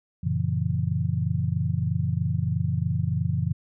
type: chord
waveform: sine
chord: F# dominant seventh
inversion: none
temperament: just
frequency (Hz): 92.5 / 115.62 / 138.75 / 166.5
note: F#2 / A#2 / C#3 / E3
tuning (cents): 0 / -14 / +2 / +18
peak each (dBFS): -28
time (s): 0.23-3.53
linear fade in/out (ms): 10
effects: none